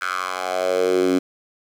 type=tone with high-pass filter sweep; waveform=10% pulse; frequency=92.1 Hz; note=F#2; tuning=7 cents flat; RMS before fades=-21 dBFS; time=0.01-1.19 s; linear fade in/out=10 ms; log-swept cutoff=1500 to 270 Hz; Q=4.4; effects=low-pass 9000 Hz 12 dB/octave + 8-bit